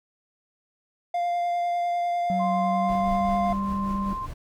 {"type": "tone with vibrato", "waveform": "triangle", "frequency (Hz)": 698.5, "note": "F5", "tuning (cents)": 0, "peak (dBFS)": -21, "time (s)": [1.14, 3.53], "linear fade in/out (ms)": 5, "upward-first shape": "sine", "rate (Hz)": 10, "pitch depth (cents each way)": 10}
{"type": "tone with pitch glide", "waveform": "triangle", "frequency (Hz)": [187.4, 197.06], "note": ["F#3", "G3"], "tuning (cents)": [22, 9], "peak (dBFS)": -24, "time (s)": [2.3, 4.13], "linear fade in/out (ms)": 0, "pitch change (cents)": 87, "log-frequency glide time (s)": [2.57, 3.3]}
{"type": "tone", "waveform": "sine", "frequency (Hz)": 1046.5, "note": "C6", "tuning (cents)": 0, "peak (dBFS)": -29, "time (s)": [2.39, 4.27], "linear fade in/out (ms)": 20}
{"type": "noise with tremolo", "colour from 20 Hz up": "brown", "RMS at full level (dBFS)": -34, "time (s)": [2.88, 4.34], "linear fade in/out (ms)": 10, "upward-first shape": "triangle", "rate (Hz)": 5.1, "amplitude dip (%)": 60}
{"effects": []}